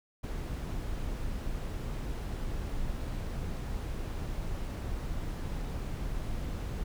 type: noise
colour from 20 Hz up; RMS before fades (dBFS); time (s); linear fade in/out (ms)
brown; -35; 0.23-6.84; 10
effects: none